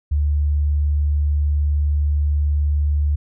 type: tone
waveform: sine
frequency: 73.42 Hz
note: D2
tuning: in tune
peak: -15 dBFS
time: 0.11-3.16 s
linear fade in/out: 10 ms
effects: none